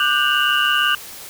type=tone cluster; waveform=sine; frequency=1190 / 1469 / 1575 / 2795 / 2933 Hz; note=D6 / F#6 / G6 / F7 / F#7; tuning=+22 / -13 / +8 / +1 / -16 cents; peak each=-21 dBFS; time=0-0.95 s; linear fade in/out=2 ms; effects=white hiss -36 dBFS RMS until 1.29 s